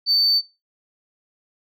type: tone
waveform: sine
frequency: 4551 Hz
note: C#8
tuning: 45 cents sharp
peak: -13 dBFS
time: 0.06-0.42 s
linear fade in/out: 50 ms
effects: noise-tail reverb RT60 0.3 s tail -25 dB re dry + tanh soft clip ceiling -12 dBFS